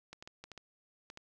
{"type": "clicks", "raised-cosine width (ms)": 0.2, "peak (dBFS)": -30, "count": 8, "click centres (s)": [0.13, 0.225, 0.275, 0.44, 0.517, 0.577, 1.101, 1.174], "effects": []}